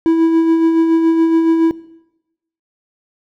triangle tone with tremolo, 327.6 Hz, E4, 11 cents flat, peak -6 dBFS, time 0.06-1.71 s, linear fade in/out 0 ms, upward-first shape sine, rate 7.1 Hz, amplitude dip 40%, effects noise-tail reverb RT60 0.9 s tail -19 dB re dry

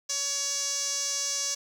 sawtooth tone with band-pass filter, 563 Hz, C#5, 27 cents sharp, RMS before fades -30 dBFS, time 0.09-1.55 s, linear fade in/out 10 ms, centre 6000 Hz, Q 5.6, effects 9-bit

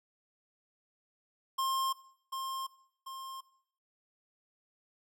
square tone with echo, 1063 Hz, C6, 27 cents sharp, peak -30 dBFS, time 1.58-1.93 s, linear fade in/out 10 ms, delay 740 ms, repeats 2, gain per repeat -6 dB, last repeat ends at 3.41 s, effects noise-tail reverb RT60 0.6 s tail -18 dB re dry

